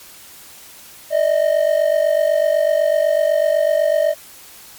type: ring-modulated tone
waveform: triangle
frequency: 616 Hz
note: D#5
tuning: 17 cents flat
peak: -8 dBFS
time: 1.1-4.15 s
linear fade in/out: 50 ms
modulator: 24 Hz
effects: white hiss -41 dBFS RMS until 4.78 s + MP3 96 kbps